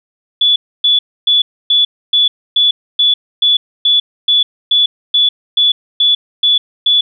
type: tone bursts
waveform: sine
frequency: 3439 Hz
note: A7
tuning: 40 cents flat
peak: -7 dBFS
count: 16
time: 0.41-7.01 s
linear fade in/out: 5 ms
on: 150 ms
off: 280 ms
effects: none